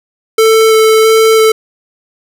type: tone with vibrato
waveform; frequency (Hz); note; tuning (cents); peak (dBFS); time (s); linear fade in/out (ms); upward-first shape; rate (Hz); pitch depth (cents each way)
square; 441.5; A4; +6; -5; 0.38-1.52; 5; square; 1.5; 8
effects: none